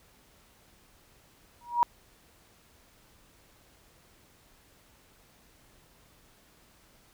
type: tone with exponential growth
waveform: sine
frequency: 955 Hz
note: A#5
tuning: 42 cents sharp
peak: -16 dBFS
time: 1.61-1.83 s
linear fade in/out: 0 ms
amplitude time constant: 47 ms
effects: pink hiss -61 dBFS RMS until 7.13 s